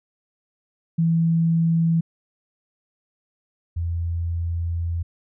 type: tone pair in turn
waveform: sine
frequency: 165.2 / 84.63 Hz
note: E3 / E2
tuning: +4 / +46 cents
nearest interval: octave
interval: 1158 cents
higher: first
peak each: -16 / -22 dBFS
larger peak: first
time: 0.98-2.01 / 3.76-5.03 s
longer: second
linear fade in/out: 10 ms
effects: none